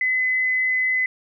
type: tone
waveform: sine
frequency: 2024 Hz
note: B6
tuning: 42 cents sharp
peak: -18 dBFS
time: 0.01-1.06 s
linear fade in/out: 2 ms
effects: none